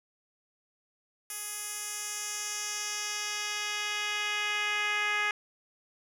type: tone with band-pass filter sweep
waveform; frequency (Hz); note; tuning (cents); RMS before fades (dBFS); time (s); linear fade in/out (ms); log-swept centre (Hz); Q
10% pulse; 417.2; G#4; +8; -33; 1.3-5.31; 2; 11000 to 2100; 1.4
effects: none